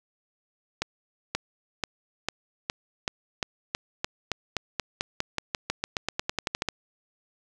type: accelerating click train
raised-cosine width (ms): 0.2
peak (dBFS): -9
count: 27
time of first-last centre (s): 0.82-6.687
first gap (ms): 530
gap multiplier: 0.92
effects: none